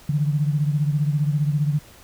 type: beating tone pair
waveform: sine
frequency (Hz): 145.6 / 160.6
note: D3 / E3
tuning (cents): -15 / -45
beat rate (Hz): 15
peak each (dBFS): -19 / -25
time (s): 0.09-1.79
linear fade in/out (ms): 5
effects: pink hiss -48 dBFS RMS until 2.03 s